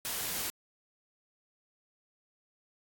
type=noise; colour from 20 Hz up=white; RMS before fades=-35 dBFS; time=0.05-0.5 s; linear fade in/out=0 ms; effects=AAC 64 kbps